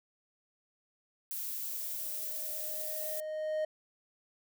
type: noise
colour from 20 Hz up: violet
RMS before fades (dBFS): -38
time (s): 1.31-3.2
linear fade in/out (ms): 0
type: tone with exponential growth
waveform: triangle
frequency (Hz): 620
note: D#5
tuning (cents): -6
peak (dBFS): -27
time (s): 1.53-3.65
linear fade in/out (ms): 5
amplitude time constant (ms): 460
effects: none